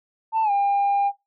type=tone with pitch glide; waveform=sine; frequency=890 to 802.1 Hz; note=A5 to G5; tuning=+20 to +40 cents; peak=-16 dBFS; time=0.32-1.12 s; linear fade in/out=50 ms; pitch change=-180 cents; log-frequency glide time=0.43-0.51 s; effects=noise-tail reverb RT60 0.2 s tail -20 dB re dry + tanh soft clip ceiling -16 dBFS